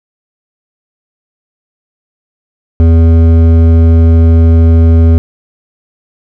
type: tone with hard clipping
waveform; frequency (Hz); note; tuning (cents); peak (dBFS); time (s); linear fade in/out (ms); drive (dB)
sine; 82.41; E2; 0; -4; 2.8-5.18; 0; 11
effects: none